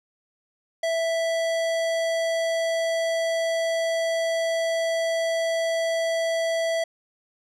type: tone with hard clipping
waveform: sine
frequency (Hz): 659.3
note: E5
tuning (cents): 0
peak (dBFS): -24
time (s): 0.83-6.84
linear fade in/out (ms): 5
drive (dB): 18
effects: none